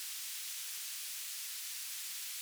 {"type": "band-pass noise", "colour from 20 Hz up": "white", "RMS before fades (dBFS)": -43, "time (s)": [0, 2.41], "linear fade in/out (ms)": 0, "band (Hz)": [2300, 13000], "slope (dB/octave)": 12, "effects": []}